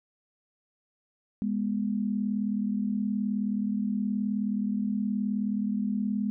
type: tone pair together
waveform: sine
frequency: 205.9 / 244.9 Hz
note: G#3 / B3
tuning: -15 / -14 cents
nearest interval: minor third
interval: 301 cents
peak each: -27 / -31 dBFS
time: 1.42-6.3 s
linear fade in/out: 0 ms
effects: none